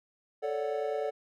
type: chord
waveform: triangle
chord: D major seventh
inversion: second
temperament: equal with one note detuned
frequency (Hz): 440 / 554.4 / 584.3 / 740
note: A4 / C#5 / D5 / F#5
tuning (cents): 0 / 0 / -9 / 0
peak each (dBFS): -31 / -36 / -33 / -36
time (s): 0.42-1.11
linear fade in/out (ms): 20
effects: none